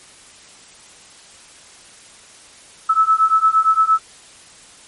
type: beating tone pair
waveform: sine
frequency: 1300 / 1308.7 Hz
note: E6 / E6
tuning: -24 / -13 cents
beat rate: 8.7 Hz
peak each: -15 / -14 dBFS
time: 2.89-3.99 s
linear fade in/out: 10 ms
effects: white hiss -44 dBFS RMS until 4.87 s + MP3 48 kbps